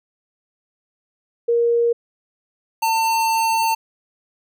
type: tone pair in turn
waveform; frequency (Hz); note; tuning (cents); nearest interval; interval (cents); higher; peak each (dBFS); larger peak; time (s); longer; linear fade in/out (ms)
sine / square; 470 / 899.4; A#4 / A5; +14 / +38; major seventh; 1124; second; -14 / -17; first; 1.48-1.93 / 2.82-3.75; second; 10
effects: none